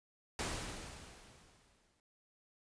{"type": "noise with exponential decay", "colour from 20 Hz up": "pink", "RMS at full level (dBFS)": -37, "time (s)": [0.39, 2], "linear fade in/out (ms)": 1, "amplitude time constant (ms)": 350, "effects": ["resampled to 22050 Hz"]}